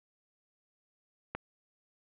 click, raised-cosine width 0.5 ms, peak -20 dBFS, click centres 1.35 s, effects resampled to 8000 Hz + 8-bit

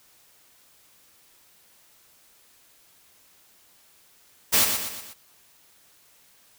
white noise with echo, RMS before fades -19 dBFS, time 4.52-4.66 s, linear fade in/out 20 ms, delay 120 ms, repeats 4, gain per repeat -6 dB, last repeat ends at 5.14 s, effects white hiss -58 dBFS RMS until 6.58 s

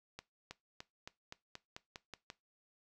accelerating click train, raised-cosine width 0.2 ms, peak -28 dBFS, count 10, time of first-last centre 0.19-2.301 s, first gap 320 ms, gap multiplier 0.92, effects noise-tail reverb RT60 0.2 s tail -19 dB re dry

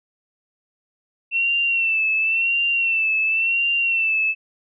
sine tone with vibrato, 2693 Hz, E7, 36 cents sharp, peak -17 dBFS, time 1.31-4.35 s, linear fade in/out 50 ms, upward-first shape sine, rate 0.94 Hz, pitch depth 56 cents each way, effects none

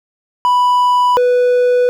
triangle tone pair in turn, 987.8 / 493.9 Hz, B5 / B4, 0 / 0 cents, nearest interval octave, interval 1200 cents, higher first, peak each -7 dBFS, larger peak neither, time 0.45-1.17 / 1.17-1.89 s, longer neither, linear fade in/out 0 ms, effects none

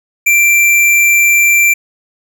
square tone, 2354 Hz, D7, 3 cents sharp, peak -7 dBFS, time 0.26-1.74 s, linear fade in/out 10 ms, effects none

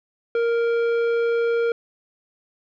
sine tone with tanh clipping, 466.2 Hz, A#4, in tune, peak -20 dBFS, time 0.35-1.72 s, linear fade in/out 2 ms, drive 11 dB, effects none

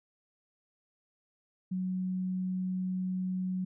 sine tone, 185 Hz, F#3, in tune, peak -30 dBFS, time 1.71-3.65 s, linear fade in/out 10 ms, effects none

